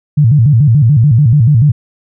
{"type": "tone with vibrato", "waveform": "sine", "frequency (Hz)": 130, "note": "C3", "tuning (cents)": -11, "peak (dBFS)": -4, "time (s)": [0.17, 1.72], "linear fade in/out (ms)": 10, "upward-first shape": "square", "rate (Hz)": 6.9, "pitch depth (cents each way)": 230, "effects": []}